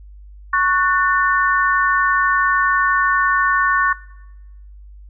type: chord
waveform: sine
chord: F# minor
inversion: second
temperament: equal with one note detuned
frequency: 1108.7 / 1480 / 1793.9 Hz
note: C#6 / F#6 / A6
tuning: 0 / 0 / +33 cents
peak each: -16 / -19 / -19 dBFS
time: 0.53-3.93 s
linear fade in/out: 5 ms
effects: noise-tail reverb RT60 1.0 s tail -21 dB re dry + added 50 Hz sine -37 dBFS peak until 5.09 s